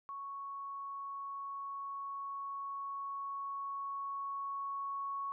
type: tone with level ramp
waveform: sine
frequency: 1108.7 Hz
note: C#6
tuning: in tune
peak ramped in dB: -41 to -36 dBFS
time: 0.09-5.32 s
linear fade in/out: 0 ms
effects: none